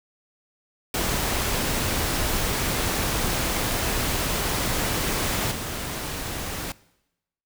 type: noise with level steps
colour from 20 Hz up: pink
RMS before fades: -25 / -31 dBFS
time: 0.94-6.72 s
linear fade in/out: 2 ms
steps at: 5.51 s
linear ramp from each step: 10 ms
effects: noise-tail reverb RT60 0.9 s tail -21 dB re dry